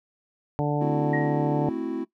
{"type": "harmonic tone", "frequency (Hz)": 146.83, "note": "D3", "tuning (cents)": 0, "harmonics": [1, 2, 3, 4, 5, 6], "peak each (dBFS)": [-25, -28, -30, -31, -32, -33], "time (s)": [0.59, 1.69], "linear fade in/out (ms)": 0}
{"type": "chord", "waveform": "triangle", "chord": "F# half-diminished seventh", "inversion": "first", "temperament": "equal", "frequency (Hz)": [220, 261.6, 329.6, 370], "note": ["A3", "C4", "E4", "F#4"], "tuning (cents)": [0, 0, 0, 0], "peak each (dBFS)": [-34, -29, -28, -32], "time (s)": [0.8, 2.05], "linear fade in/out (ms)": 20}
{"type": "tone with exponential decay", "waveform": "sine", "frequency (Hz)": 1884, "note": "A#6", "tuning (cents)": 18, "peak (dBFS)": -27, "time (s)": [1.13, 1.55], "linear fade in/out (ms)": 5, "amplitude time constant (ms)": 91}
{"effects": ["noise-tail reverb RT60 0.1 s tail -18 dB re dry"]}